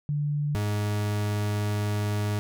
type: tone pair in turn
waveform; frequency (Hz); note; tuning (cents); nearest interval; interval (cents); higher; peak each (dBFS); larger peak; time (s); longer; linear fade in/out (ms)
sine / 40% pulse; 146.83 / 104.12; D3 / G#2; 0 / +5; tritone; 595; first; -24; neither; 0.09-0.55 / 0.55-2.39; second; 0
effects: none